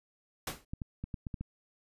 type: noise with exponential decay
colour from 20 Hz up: pink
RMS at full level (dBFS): -31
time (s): 0.47-0.65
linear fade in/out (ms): 5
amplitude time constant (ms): 38
type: clicks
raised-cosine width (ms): 5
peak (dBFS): -25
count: 7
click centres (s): 0.735 / 0.818 / 1.04 / 1.142 / 1.268 / 1.342 / 1.41
effects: resampled to 32000 Hz